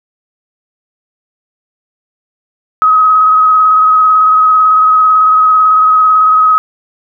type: tone with vibrato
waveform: sine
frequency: 1269 Hz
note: D#6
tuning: 34 cents sharp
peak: -4 dBFS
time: 2.82-6.58 s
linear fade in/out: 0 ms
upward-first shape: square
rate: 18 Hz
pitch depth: 14 cents each way
effects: none